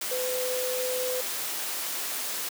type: tone in noise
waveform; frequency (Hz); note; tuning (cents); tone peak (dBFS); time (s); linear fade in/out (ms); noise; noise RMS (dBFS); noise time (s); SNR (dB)
sine; 506; B4; +42; -28; 0.11-1.21; 5; white; -32; 0.01-2.49; +1
effects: high-pass 300 Hz 12 dB/octave